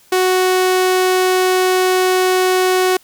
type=tone; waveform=sawtooth; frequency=370 Hz; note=F#4; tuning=in tune; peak=-8 dBFS; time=0.12-2.97 s; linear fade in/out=5 ms; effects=white hiss -50 dBFS RMS until 3.03 s